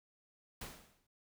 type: noise with exponential decay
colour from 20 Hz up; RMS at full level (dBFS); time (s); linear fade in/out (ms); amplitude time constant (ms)
pink; -43; 0.61-1.07; 5; 100
effects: none